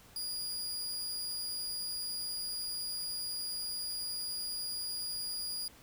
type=tone; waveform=sawtooth; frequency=4862 Hz; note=D#8; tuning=41 cents flat; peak=-33 dBFS; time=0.16-5.68 s; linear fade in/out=2 ms; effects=pink hiss -58 dBFS RMS until 5.82 s